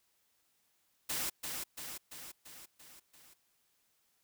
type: noise with echo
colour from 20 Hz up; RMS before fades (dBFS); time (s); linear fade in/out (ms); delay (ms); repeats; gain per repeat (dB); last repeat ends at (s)
white; -36; 1.09-1.3; 10; 340; 6; -4; 3.34
effects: white hiss -75 dBFS RMS until 4.23 s